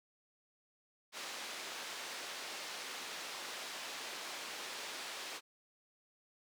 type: band-pass noise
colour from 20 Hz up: white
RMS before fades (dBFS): -45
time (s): 1.12-5.41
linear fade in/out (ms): 50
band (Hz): 340 to 4700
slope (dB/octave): 12
effects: none